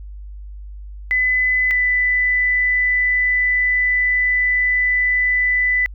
sine tone pair in turn, 2008 / 1993 Hz, B6 / B6, +28 / +15 cents, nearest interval unison, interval 13 cents, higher first, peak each -14 / -14 dBFS, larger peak neither, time 1.11-1.71 / 1.71-5.86 s, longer second, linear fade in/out 0 ms, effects added 50 Hz sine -31 dBFS peak until 5.94 s

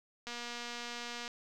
click train, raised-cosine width 0.2 ms, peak -25 dBFS, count 242, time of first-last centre 0.27-1.278 s, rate 239 Hz, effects none

